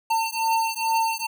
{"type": "beating tone pair", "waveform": "square", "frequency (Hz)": [900, 902.3], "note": ["A5", "A5"], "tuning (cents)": [39, 43], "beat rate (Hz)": 2.3, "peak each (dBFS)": -25, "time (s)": [0.1, 1.27], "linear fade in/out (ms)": 10, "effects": []}